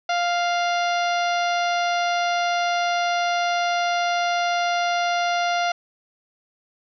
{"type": "harmonic tone with a mistuned harmonic", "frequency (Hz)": 698.5, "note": "F5", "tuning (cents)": 0, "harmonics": [1, 2, 3, 4, 5, 6, 7, 8], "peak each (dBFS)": [-21, -27, -31, -33, -35, -37, -38, -39], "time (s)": [0.09, 5.72], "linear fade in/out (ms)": 5, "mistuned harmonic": 8, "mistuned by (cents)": 61, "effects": []}